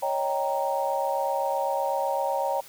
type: chord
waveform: sine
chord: Eb dominant seventh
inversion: third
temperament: equal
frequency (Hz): 554.4 / 622.3 / 784 / 932.3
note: Db5 / Eb5 / G5 / Bb5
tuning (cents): 0 / 0 / 0 / 0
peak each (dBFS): -28 / -33 / -29 / -29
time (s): 0.02-2.61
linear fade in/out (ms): 10
effects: white hiss -48 dBFS RMS until 2.68 s